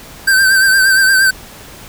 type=tone with vibrato; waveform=square; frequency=1556 Hz; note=G6; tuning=13 cents flat; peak=-8 dBFS; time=0.27-1.31 s; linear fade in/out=10 ms; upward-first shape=triangle; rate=8.6 Hz; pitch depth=53 cents each way; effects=pink hiss -35 dBFS RMS until 1.88 s